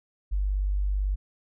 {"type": "tone", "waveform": "sine", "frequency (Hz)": 49, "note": "G1", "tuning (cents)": 0, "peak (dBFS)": -23, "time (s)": [0.31, 1.16], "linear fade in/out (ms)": 20, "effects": []}